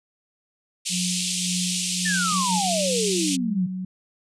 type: band-pass noise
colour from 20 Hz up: white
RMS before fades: -27 dBFS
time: 0.85-3.37 s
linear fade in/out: 20 ms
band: 2500 to 9300 Hz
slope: 48 dB/octave
type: tone with tremolo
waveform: sine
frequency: 180 Hz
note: F#3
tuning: 47 cents flat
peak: -25 dBFS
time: 0.89-2.65 s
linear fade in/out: 50 ms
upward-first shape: sine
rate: 1.8 Hz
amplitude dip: 60%
type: exponential sweep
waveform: sine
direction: down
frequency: 1822 to 169.1 Hz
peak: -23 dBFS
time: 2.05-3.67 s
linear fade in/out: 10 ms
type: tone with pitch glide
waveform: sine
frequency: 186.3 to 185.23 Hz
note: F#3 to F#3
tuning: +12 to +2 cents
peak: -27 dBFS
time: 2.32-3.85 s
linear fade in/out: 5 ms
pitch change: -10 cents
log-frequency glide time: 2.66-3.48 s
effects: none